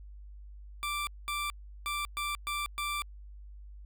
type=tone bursts at uneven times; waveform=20% pulse; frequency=1174.7 Hz; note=D6; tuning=in tune; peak=-27 dBFS; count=6; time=0.83-1.07 / 1.28-1.5 / 1.86-2.05 / 2.17-2.35 / 2.47-2.66 / 2.78-3.02 s; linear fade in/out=0 ms; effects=added 50 Hz sine -45 dBFS peak until 3.85 s